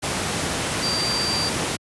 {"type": "tone in noise", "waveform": "sine", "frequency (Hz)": 4700, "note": "D8", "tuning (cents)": 1, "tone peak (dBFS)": -23, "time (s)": [0.82, 1.5], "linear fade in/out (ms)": 20, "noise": "pink", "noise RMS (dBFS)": -24, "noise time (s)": [0.02, 1.77], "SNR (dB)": -2, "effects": ["high-pass 100 Hz 12 dB/octave", "resampled to 24000 Hz"]}